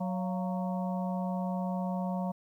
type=harmonic tone with a mistuned harmonic; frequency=185 Hz; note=F#3; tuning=in tune; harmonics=1 / 3 / 4 / 5 / 6; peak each=-31 / -40 / -39 / -41 / -49 dBFS; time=0-2.32 s; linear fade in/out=10 ms; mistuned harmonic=4; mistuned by=-97 cents; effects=11-bit